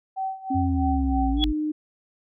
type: tone with tremolo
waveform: sine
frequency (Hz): 766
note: G5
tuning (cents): -40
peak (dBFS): -24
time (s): 0.16-1.45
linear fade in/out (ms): 20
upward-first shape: sine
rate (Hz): 3.1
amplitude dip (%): 85
type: tone with pitch glide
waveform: sine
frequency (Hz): 270 to 304.8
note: C#4 to D#4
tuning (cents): -45 to -36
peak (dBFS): -23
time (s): 0.5-1.72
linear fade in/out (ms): 10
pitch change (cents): +209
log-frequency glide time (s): 1.31-1.42
type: exponential sweep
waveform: sine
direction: down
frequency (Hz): 92.5 to 49.43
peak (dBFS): -23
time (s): 0.54-1.53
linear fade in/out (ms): 20
type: tone with exponential growth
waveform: sine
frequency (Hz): 3364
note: G#7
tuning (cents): +22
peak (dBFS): -15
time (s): 1.37-1.44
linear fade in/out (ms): 0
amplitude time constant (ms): 15
effects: none